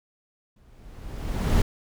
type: noise with exponential growth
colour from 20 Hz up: brown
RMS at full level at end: -17 dBFS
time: 0.56-1.62 s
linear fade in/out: 5 ms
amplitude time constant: 230 ms
effects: none